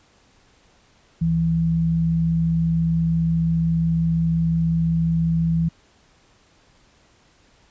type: tone pair together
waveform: sine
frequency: 70.22 / 164.81 Hz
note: C#2 / E3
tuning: +23 / 0 cents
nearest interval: octave + minor third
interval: 1477 cents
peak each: -29 / -17 dBFS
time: 1.21-5.69 s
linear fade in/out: 10 ms
effects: pink hiss -57 dBFS RMS until 7.7 s + resampled to 16000 Hz